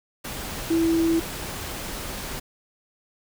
sine tone in noise, 329.6 Hz, E4, in tune, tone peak -18 dBFS, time 0.7-1.2 s, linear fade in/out 10 ms, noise pink, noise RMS -33 dBFS, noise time 0.24-2.4 s, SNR +12 dB, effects none

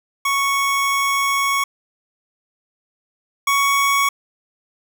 25% pulse tone pair in turn, 1108.7 / 1115.8 Hz, C#6 / C#6, 0 / +11 cents, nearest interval unison, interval 11 cents, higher second, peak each -13 / -11 dBFS, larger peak second, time 0.25-1.64 / 3.47-4.09 s, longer first, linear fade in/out 5 ms, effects none

